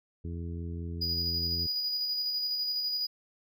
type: harmonic tone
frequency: 84.8 Hz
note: E2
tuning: 50 cents sharp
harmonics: 1 / 2 / 3 / 4 / 5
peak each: -35 / -41 / -45 / -47 / -49 dBFS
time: 0.24-1.67 s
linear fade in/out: 10 ms
type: tone with tremolo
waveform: triangle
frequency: 4916 Hz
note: D#8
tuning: 22 cents flat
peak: -27 dBFS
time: 1.01-3.07 s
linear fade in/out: 10 ms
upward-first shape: square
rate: 12 Hz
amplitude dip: 25%
effects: none